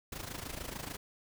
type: noise with amplitude modulation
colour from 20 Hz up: pink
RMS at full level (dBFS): -39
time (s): 0.12-0.97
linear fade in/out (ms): 5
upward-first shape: sine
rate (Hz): 26.8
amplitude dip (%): 75
effects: none